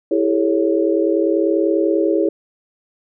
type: chord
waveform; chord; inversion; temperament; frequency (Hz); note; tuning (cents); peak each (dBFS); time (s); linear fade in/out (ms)
sine; A dominant seventh; second; equal with one note detuned; 329.6 / 399.5 / 440 / 554.4; E4 / G4 / A4 / C#5; 0 / +33 / 0 / 0; -17 / -19 / -22 / -21; 0.11-2.29; 5
effects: none